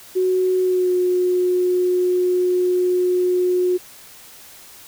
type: tone with pitch glide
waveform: sine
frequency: 370 to 361.8 Hz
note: F#4 to F#4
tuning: 0 to -39 cents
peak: -15 dBFS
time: 0.15-3.78 s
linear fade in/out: 20 ms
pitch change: -39 cents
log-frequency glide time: 0.61-0.94 s
effects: white hiss -43 dBFS RMS until 4.87 s